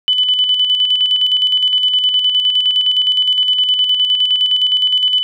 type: tone with tremolo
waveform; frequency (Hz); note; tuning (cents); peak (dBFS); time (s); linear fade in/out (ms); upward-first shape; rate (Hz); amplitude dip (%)
sine; 3000; F#7; +23; -9; 0.08-5.23; 0; square; 9.7; 45
effects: none